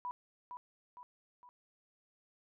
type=tone with echo; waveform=sine; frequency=984 Hz; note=B5; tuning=7 cents flat; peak=-37 dBFS; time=0.05-0.11 s; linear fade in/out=0 ms; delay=460 ms; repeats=3; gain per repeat=-6 dB; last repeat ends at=1.49 s; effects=none

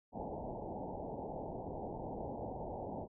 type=low-pass noise; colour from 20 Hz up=white; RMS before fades=-43 dBFS; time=0.12-3.08 s; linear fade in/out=50 ms; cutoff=890 Hz; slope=96 dB/octave; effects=none

